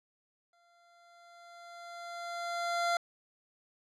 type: tone with exponential growth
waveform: 25% pulse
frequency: 690 Hz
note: F5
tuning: 21 cents flat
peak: -23 dBFS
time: 0.53-2.97 s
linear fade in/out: 2 ms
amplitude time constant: 530 ms
effects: low-pass 7000 Hz 12 dB/octave